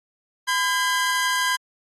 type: tone pair together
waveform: sawtooth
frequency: 1012 / 1613 Hz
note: B5 / G6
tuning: +42 / +49 cents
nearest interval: minor sixth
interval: 807 cents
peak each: -19 dBFS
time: 0.47-1.57 s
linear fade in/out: 20 ms
effects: low-pass 11000 Hz 12 dB/octave + AAC 48 kbps